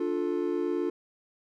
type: chord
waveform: triangle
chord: D minor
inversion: none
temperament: just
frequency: 293.7 / 352.4 / 440.5 Hz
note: D4 / F4 / A4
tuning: 0 / +16 / +2 cents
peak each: -30 / -27 / -31 dBFS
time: 0-0.9 s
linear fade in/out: 5 ms
effects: none

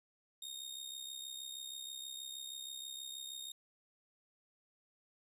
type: tone with amplitude modulation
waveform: sawtooth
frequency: 3703 Hz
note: A#7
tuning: 12 cents flat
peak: -38 dBFS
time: 0.42-3.52 s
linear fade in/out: 5 ms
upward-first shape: sine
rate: 66.3 Hz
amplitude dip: 65%
effects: resampled to 32000 Hz + 12-bit

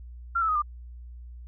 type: tone with pitch steps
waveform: sine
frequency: 1373 / 1311 / 1251.8 / 1195.3 Hz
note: F6 / E6 / D#6 / D6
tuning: -30 / -10 / +10 / +30 cents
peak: -22 dBFS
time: 0.35-0.622 s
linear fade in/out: 10 ms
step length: 68 ms
effects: added 60 Hz sine -40 dBFS peak until 1.47 s

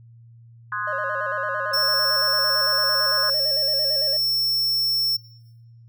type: chord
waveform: sine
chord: Ab dominant seventh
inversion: first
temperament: equal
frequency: 1046.5 / 1244.5 / 1480 / 1661.2 Hz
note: C6 / Eb6 / Gb6 / Ab6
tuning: 0 / 0 / 0 / 0 cents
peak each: -30 dBFS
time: 0.72-3.3 s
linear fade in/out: 2 ms
type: tone with vibrato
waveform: triangle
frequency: 580 Hz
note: D5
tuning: 22 cents flat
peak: -27 dBFS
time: 0.87-4.17 s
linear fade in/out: 5 ms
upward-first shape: square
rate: 8.9 Hz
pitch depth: 94 cents each way
type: tone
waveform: square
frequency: 5400 Hz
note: E8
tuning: 41 cents sharp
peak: -20 dBFS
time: 1.73-5.17 s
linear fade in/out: 10 ms
effects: noise-tail reverb RT60 1.0 s tail -23 dB re dry + added 116 Hz sine -45 dBFS peak until 5.88 s

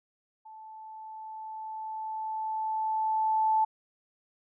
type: tone with level ramp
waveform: sine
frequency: 875 Hz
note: A5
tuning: 10 cents flat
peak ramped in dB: -45 to -21 dBFS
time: 0.45-3.65 s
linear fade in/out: 10 ms
effects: none

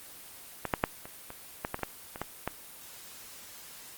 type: clicks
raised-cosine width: 0.5 ms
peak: -16 / -9 / -8 / -26 / -26 / -15 / -16 / -29 / -14 / -23 / -15 / -14 dBFS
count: 12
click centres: 0.653 / 0.738 / 0.839 / 1.055 / 1.304 / 1.649 / 1.744 / 1.792 / 1.833 / 2.159 / 2.216 / 2.476 s
effects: white hiss -48 dBFS RMS until 3.97 s + Opus 24 kbps

